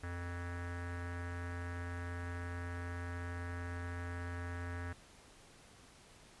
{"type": "tone with low-pass filter", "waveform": "square", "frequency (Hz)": 87.31, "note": "F2", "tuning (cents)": 0, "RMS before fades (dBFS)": -42, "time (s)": [0.03, 4.93], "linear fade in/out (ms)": 5, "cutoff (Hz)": 1700, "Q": 4.7, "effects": ["pink hiss -60 dBFS RMS until 6.4 s", "resampled to 24000 Hz"]}